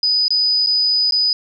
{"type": "tone with dropouts", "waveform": "sine", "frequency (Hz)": 4978, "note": "D#8", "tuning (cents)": 0, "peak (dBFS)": -13, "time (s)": [0.03, 1.33], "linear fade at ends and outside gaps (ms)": 2, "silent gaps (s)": [[0.282, 0.305], [0.663, 0.67], [1.11, 1.122]], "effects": []}